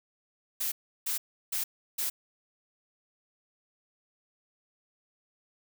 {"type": "noise bursts", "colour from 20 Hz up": "blue", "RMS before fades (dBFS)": -31, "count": 4, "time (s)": [0.6, 2.1], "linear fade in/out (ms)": 10, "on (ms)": 120, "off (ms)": 340, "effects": []}